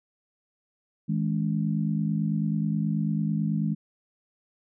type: tone cluster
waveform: sine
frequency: 160.6 / 209.8 / 279.9 Hz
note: E3 / G#3 / C#4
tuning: -45 / +18 / +17 cents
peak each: -26 / -27 / -35 dBFS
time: 1.08-3.75 s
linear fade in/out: 20 ms
effects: none